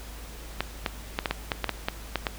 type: clicks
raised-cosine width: 0.3 ms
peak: -9 dBFS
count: 11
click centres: 0.606 / 0.862 / 1.189 / 1.258 / 1.31 / 1.518 / 1.643 / 1.693 / 1.885 / 2.157 / 2.268 s
effects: added 53 Hz sine -40 dBFS peak until 2.38 s + pink hiss -45 dBFS RMS until 2.38 s